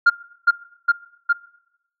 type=tone with echo; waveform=sine; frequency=1403 Hz; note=F6; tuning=8 cents sharp; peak=-6 dBFS; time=0.06-0.1 s; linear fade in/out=10 ms; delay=410 ms; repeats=3; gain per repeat=-2 dB; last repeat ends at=1.33 s; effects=noise-tail reverb RT60 0.9 s tail -22 dB re dry + tanh soft clip ceiling -7 dBFS